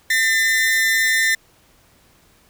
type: tone pair together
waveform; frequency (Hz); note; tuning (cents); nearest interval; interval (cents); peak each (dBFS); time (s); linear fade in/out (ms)
40% pulse; 1799 / 2021; A6 / B6; +38 / +39; major second; 201; -16 / -19; 0.1-1.35; 5
effects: pink hiss -55 dBFS RMS until 2.49 s